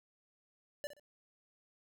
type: tone with echo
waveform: square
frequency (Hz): 584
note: D5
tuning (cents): -10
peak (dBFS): -38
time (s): 0.84-0.87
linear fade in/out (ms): 0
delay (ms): 63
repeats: 2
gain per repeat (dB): -12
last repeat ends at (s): 0.996
effects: none